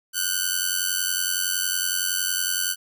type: ring-modulated tone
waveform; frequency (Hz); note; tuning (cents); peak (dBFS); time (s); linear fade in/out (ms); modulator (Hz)
5% pulse; 1500; F#6; +23; -8; 0.13-2.76; 50; 45.4
effects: none